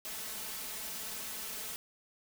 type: noise with comb filter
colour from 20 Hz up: white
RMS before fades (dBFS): -41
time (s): 0.05-1.76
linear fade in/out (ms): 0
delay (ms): 4.6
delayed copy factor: +0.75
effects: none